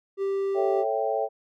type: tone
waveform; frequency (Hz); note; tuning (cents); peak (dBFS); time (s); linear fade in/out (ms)
triangle; 392; G4; 0; -22; 0.17-0.85; 50
type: chord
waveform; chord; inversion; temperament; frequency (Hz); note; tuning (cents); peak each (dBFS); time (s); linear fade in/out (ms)
sine; A dominant seventh; none; equal; 440 / 554.4 / 659.3 / 784; A4 / C#5 / E5 / G5; 0 / 0 / 0 / 0; -29; 0.54-1.29; 50
effects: none